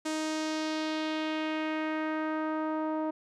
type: tone with low-pass filter sweep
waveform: sawtooth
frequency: 312.3 Hz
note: D#4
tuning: 7 cents sharp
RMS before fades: -32 dBFS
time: 0.05-3.11 s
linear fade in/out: 10 ms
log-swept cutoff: 8000 to 870 Hz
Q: 1.6
effects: none